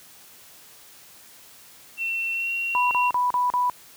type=tone with pitch glide; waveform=sine; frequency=2704 to 2743 Hz; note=E7 to F7; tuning=+43 to -32 cents; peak=-24 dBFS; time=1.97-3.12 s; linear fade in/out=50 ms; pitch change=+25 cents; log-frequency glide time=2.32-2.5 s
type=tone bursts; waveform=sine; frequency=987.8 Hz; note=B5; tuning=in tune; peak=-19 dBFS; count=5; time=2.75-3.698 s; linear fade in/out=0 ms; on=160 ms; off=37 ms
effects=white hiss -49 dBFS RMS until 3.96 s + high-pass 60 Hz 12 dB/octave